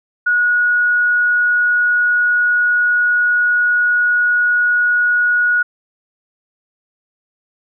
sine tone, 1455 Hz, F#6, 29 cents flat, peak -11 dBFS, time 0.26-5.63 s, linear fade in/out 10 ms, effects none

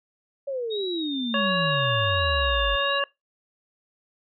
sine exponential sweep, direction down, 568 to 49 Hz, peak -26 dBFS, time 0.47-2.76 s, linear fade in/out 10 ms
sine tone with vibrato, 3729 Hz, A#7, in tune, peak -31 dBFS, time 0.7-3 s, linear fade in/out 20 ms, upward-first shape sine, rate 1.4 Hz, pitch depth 69 cents each way
harmonic tone, 560 Hz, C#5, 18 cents sharp, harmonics 1 / 2 / 3 / 5, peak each -27 / -27 / -27 / -27 dBFS, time 1.34-3.04 s, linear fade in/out 2 ms
effects noise-tail reverb RT60 0.2 s tail -23 dB re dry

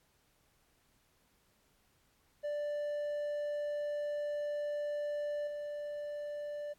triangle tone with level steps, 588 Hz, D5, 2 cents sharp, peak -32 / -36 dBFS, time 2.43-6.74 s, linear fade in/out 20 ms, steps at 5.47 s, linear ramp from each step 5 ms, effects pink hiss -72 dBFS RMS until 6.78 s + AAC 64 kbps

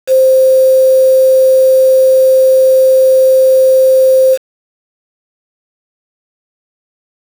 sine tone with quantisation, 523.3 Hz, C5, in tune, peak -4 dBFS, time 0.07-4.38 s, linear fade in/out 50 ms, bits 4, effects none

